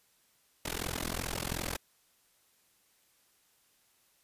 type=noise with amplitude modulation; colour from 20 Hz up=pink; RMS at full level=-32 dBFS; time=0.65-1.77 s; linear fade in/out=5 ms; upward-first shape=sine; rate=42.7 Hz; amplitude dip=100%; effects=white hiss -69 dBFS RMS until 4.23 s + resampled to 32000 Hz